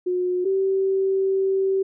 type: tone pair in turn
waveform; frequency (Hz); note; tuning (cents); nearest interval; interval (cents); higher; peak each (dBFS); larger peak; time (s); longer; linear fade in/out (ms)
sine; 361.6 / 385.4; F#4 / G4; -40 / -29; minor second; 111; second; -20 / -18; second; 0.06-0.45 / 0.45-1.83; second; 10
effects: none